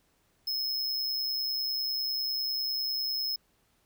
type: tone with amplitude modulation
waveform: square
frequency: 5170 Hz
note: E8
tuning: 34 cents flat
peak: -27 dBFS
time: 0.47-3.36 s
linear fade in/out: 5 ms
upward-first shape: sine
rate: 130 Hz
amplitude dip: 55%
effects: pink hiss -70 dBFS RMS until 3.85 s